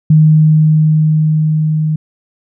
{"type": "tone with level ramp", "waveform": "sine", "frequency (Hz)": 155.3, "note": "D#3", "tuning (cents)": -3, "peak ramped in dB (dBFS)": [-3, -11], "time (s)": [0.1, 1.96], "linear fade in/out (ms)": 5, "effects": []}